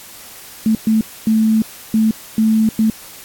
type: tone bursts at uneven times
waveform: sine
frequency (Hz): 220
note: A3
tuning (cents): 0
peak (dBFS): -10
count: 6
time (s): 0.66-0.75 / 0.87-1.01 / 1.27-1.62 / 1.94-2.11 / 2.38-2.69 / 2.79-2.9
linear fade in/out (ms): 2
effects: white hiss -37 dBFS RMS until 3.24 s + AAC 64 kbps